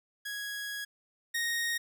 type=tone pair in turn; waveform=sawtooth; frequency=1661.2 / 1864.6 Hz; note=G#6 / A#6; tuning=0 / 0 cents; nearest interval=major second; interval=200 cents; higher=second; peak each=-32 / -26 dBFS; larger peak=second; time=0.25-0.85 / 1.34-1.78 s; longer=first; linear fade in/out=10 ms; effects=none